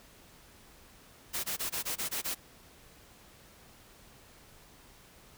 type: noise bursts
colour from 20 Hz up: white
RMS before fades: -34 dBFS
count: 8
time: 1.33-2.35 s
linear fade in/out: 20 ms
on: 110 ms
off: 20 ms
effects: pink hiss -57 dBFS RMS until 5.37 s